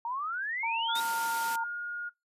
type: exponential sweep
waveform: sine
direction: up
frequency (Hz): 910 to 3836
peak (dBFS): -31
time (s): 0.05-1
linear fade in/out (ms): 2
type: tone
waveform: sine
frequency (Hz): 914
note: A#5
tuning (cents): -34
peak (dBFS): -30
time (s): 0.63-1.64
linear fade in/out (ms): 5
type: tone with pitch glide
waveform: sine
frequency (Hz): 1407 to 1429.1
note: F6 to F6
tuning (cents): +12 to +39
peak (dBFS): -33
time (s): 0.88-2.1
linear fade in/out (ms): 20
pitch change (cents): +27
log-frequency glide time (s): 1.39-1.79
type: high-pass noise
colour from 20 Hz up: white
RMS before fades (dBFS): -38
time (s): 0.95-1.56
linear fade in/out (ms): 5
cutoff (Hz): 170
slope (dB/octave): 96
effects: noise-tail reverb RT60 0.2 s tail -25 dB re dry + resampled to 32000 Hz